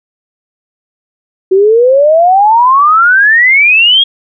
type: exponential sweep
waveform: sine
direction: up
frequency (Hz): 370 to 3322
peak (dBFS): -3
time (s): 1.51-4.04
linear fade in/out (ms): 10
effects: none